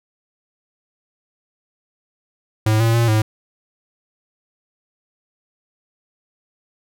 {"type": "tone with pitch steps", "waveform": "square", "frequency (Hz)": [108.8, 114.4, 116.9, 108.6], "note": ["A2", "A#2", "A#2", "A2"], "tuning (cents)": [-19, -32, 5, -22], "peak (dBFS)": -14, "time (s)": [2.66, 3.22], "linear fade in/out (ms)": 5, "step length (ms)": 140, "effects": []}